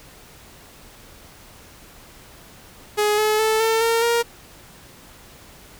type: tone with pitch steps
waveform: sawtooth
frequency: 419.1 / 428.6 / 438.4 / 448.4 / 458.6 / 469.1 Hz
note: G#4 / A4 / A4 / A4 / A#4 / A#4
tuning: +16 / -45 / -6 / +33 / -28 / +11 cents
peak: -13 dBFS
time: 2.97-4.23 s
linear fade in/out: 20 ms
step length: 210 ms
effects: pink hiss -46 dBFS RMS until 5.79 s